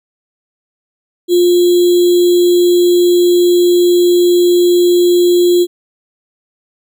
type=tone with sample-and-hold; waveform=sine; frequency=352.6 Hz; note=F4; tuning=17 cents sharp; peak=-6 dBFS; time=1.28-5.67 s; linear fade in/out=50 ms; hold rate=3675 Hz; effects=none